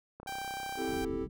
click train, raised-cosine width 1 ms, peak -32 dBFS, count 25, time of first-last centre 0.2-0.941 s, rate 32.4 Hz
sawtooth tone, 784 Hz, G5, in tune, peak -33 dBFS, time 0.27-1.05 s, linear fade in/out 5 ms
triangle chord, A minor seventh, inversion first, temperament equal, 261.6 / 329.6 / 392 / 440 Hz, C4 / E4 / G4 / A4, 0 / 0 / 0 / 0 cents, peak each -36 dBFS, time 0.76-1.28 s, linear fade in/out 50 ms
pink low-pass noise, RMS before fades -43 dBFS, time 0.88-1.29 s, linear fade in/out 5 ms, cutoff 270 Hz, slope 24 dB/octave
effects none

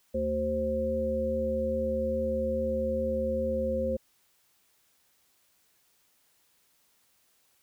harmonic tone, 75.2 Hz, D2, 42 cents sharp, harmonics 1 / 3 / 5 / 7, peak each -36 / -33 / -39 / -28 dBFS, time 0.14-3.97 s, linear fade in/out 10 ms, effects white hiss -68 dBFS RMS until 7.62 s

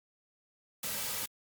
white noise with comb filter, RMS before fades -36 dBFS, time 0.83-1.26 s, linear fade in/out 5 ms, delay 2.8 ms, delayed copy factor -0.6, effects Opus 48 kbps

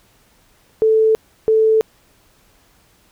sine tone pair in turn, 440 / 440 Hz, A4 / A4, 0 / 0 cents, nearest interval unison, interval 0 cents, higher neither, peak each -10 dBFS, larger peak neither, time 0.82-1.15 / 1.48-1.81 s, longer neither, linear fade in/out 0 ms, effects pink hiss -55 dBFS RMS until 3.11 s

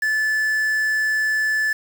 triangle tone with quantisation, 1740 Hz, A6, 20 cents flat, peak -16 dBFS, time 0.02-1.73 s, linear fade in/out 5 ms, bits 6, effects none

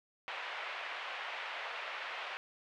white band-pass noise, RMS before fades -42 dBFS, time 0.28-2.37 s, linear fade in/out 0 ms, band 570 to 2800 Hz, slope 24 dB/octave, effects none

